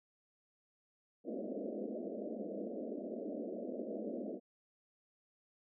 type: band-pass noise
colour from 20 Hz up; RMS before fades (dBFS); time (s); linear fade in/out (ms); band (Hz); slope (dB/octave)
pink; -42; 1.24-4.4; 50; 200 to 650; 96
effects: none